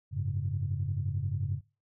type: chord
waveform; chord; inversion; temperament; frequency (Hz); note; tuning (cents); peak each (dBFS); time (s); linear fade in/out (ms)
sine; F# suspended second; none; equal; 92.5 / 103.83 / 138.59; F#2 / G#2 / C#3; 0 / 0 / 0; -33; 0.11-1.61; 50
effects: noise-tail reverb RT60 0.3 s tail -22 dB re dry + tanh soft clip ceiling -20 dBFS